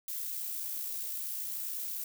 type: noise with amplitude modulation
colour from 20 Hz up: violet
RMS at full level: -36 dBFS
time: 0.08-2.04 s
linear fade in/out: 2 ms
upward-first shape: sine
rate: 60.6 Hz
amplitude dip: 30%
effects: none